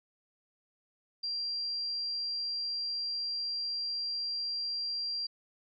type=tone; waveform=sine; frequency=4744 Hz; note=D8; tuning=17 cents sharp; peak=-32 dBFS; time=1.23-5.27 s; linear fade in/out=10 ms; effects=none